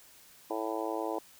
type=harmonic tone; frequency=110 Hz; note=A2; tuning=in tune; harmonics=3 / 4 / 5 / 6 / 7 / 8 / 9; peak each=-37 / -38 / -39 / -40 / -40 / -41 / -42 dBFS; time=0.5-1.19 s; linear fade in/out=5 ms; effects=white hiss -57 dBFS RMS until 1.39 s